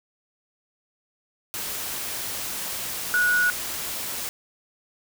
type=tone in noise; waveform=sine; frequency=1462 Hz; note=F#6; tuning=21 cents flat; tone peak=-18 dBFS; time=3.14-3.5 s; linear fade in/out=0 ms; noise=white; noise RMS=-31 dBFS; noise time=1.54-4.29 s; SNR=+10 dB; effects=none

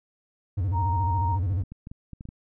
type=tone with vibrato; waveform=triangle; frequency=92.5 Hz; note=F#2; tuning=in tune; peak=-21 dBFS; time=0.57-1.63 s; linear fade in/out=10 ms; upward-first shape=square; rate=14 Hz; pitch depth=150 cents each way
type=tone; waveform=sine; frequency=932.3 Hz; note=A#5; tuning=in tune; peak=-26 dBFS; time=0.72-1.39 s; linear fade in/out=50 ms
type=clicks; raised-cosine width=5 ms; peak=-27 dBFS; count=9; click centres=1.52 / 1.635 / 1.72 / 1.871 / 1.915 / 2.133 / 2.209 / 2.254 / 2.289 s
effects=none

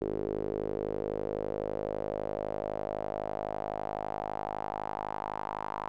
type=tone with band-pass filter sweep; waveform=sawtooth; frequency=51.91 Hz; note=G#1; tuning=in tune; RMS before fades=-35 dBFS; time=0.01-5.88 s; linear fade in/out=0 ms; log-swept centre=400 to 960 Hz; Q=4; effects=none

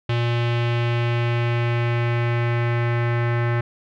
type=tone with low-pass filter sweep; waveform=square; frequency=118.7 Hz; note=A#2; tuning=32 cents sharp; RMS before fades=-21 dBFS; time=0.09-3.61 s; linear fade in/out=5 ms; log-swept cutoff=3100 to 1900 Hz; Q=2.3; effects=none

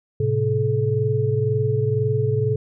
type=tone cluster; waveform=sine; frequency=109.4 / 131.4 / 430.3 Hz; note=A2 / C3 / A4; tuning=-9 / +8 / -39 cents; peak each=-22 dBFS; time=0.2-2.56 s; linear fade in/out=5 ms; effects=none

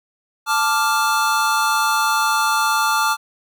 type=chord; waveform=square; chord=D minor; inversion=second; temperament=equal; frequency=880 / 1174.7 / 1396.9 Hz; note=A5 / D6 / F6; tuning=0 / 0 / 0 cents; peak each=-21 dBFS; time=0.46-3.17 s; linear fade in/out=50 ms; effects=none

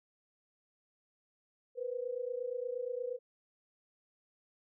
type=tone pair together; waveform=sine; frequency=480 / 508.5 Hz; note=B4 / C5; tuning=-49 / -50 cents; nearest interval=minor second; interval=99 cents; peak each=-38 / -38 dBFS; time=1.75-3.19 s; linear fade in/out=50 ms; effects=none

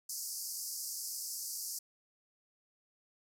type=band-pass noise; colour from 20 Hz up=pink; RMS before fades=-41 dBFS; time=0.09-1.79 s; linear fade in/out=5 ms; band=4700 to 15000 Hz; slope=96 dB/octave; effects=none

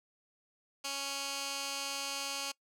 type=tone with band-pass filter; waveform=15% pulse; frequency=277.2 Hz; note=C#4; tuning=in tune; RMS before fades=-38 dBFS; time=0.84-2.52 s; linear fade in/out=10 ms; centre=5400 Hz; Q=1; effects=noise-tail reverb RT60 0.1 s tail -23 dB re dry

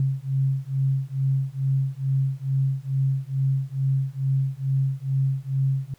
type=beating tone pair; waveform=sine; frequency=133.8 / 136.1 Hz; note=C3 / C#3; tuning=+39 / -31 cents; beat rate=2.3 Hz; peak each=-24 dBFS; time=0-5.94 s; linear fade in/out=2 ms; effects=pink hiss -60 dBFS RMS until 5.98 s

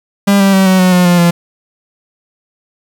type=tone with pitch steps; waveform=45% pulse; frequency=199.9 / 195.67 / 191.54 / 187.49 / 183.52 / 179.64 / 175.84 / 172.12 Hz; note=G3 / G3 / G3 / F#3 / F#3 / F3 / F3 / F3; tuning=+34 / -3 / -40 / +23 / -14 / +49 / +12 / -25 cents; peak=-6 dBFS; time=0.27-1.31 s; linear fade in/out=10 ms; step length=130 ms; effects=8-bit

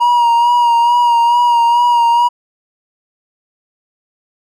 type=tone with vibrato; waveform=triangle; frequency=950 Hz; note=A#5; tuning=33 cents sharp; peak=-6 dBFS; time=0-2.29 s; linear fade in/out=20 ms; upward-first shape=sine; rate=2.3 Hz; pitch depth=30 cents each way; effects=none

